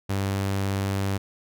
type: tone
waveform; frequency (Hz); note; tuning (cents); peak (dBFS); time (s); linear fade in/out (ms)
sawtooth; 98; G2; 0; -20; 0.09-1.18; 10
effects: none